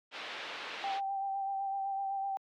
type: low-pass noise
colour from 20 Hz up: white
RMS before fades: -42 dBFS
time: 0.11-1.01 s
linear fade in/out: 50 ms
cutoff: 3500 Hz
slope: 24 dB/octave
type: tone with vibrato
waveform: sine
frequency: 784 Hz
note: G5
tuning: in tune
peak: -32 dBFS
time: 0.84-2.37 s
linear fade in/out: 0 ms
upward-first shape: sine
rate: 7.9 Hz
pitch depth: 22 cents each way
effects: high-pass 400 Hz 12 dB/octave